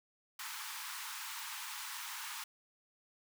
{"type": "high-pass noise", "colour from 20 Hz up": "pink", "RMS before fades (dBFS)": -44, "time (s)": [0.39, 2.44], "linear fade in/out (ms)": 5, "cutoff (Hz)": 860, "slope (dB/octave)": 96, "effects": []}